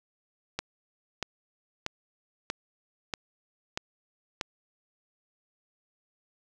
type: click train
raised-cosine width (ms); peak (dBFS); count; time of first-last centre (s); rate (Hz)
0.2; -13; 7; 0.59-4.412; 1.57
effects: none